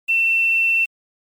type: tone with quantisation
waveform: sine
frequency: 2692 Hz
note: E7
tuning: 36 cents sharp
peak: -14 dBFS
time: 0.08-0.86 s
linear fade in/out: 20 ms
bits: 7
effects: MP3 96 kbps